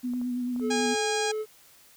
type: tone with vibrato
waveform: sine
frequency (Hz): 246.9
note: B3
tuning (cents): 0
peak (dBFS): -27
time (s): 0.03-0.95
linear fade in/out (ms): 20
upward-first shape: sine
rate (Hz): 9.1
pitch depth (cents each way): 25
type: clicks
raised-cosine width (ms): 1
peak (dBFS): -34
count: 7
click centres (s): 0.136 / 0.215 / 0.562 / 0.597 / 0.801 / 0.857 / 0.953
type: tone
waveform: triangle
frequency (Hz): 431.8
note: A4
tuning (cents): -33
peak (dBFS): -26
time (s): 0.6-1.46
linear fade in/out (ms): 50
type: harmonic tone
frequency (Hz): 818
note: G#5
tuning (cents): -26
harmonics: 1 / 2 / 3 / 4 / 5 / 6 / 7 / 8 / 9 / 10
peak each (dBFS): -31 / -34 / -36 / -37 / -38 / -39 / -39 / -40 / -41 / -41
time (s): 0.7-1.32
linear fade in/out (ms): 10
effects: white hiss -56 dBFS RMS until 1.96 s